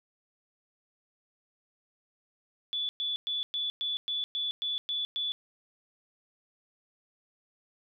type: tone bursts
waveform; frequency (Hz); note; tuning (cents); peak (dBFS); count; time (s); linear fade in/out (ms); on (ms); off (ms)
sine; 3453; A7; -33; -29; 10; 2.73-5.32; 0; 160; 110
effects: none